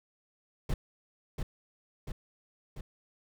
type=noise with echo; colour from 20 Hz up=brown; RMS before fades=-28 dBFS; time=0.69-0.74 s; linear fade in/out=5 ms; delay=690 ms; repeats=3; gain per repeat=-4 dB; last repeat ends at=2.81 s; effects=none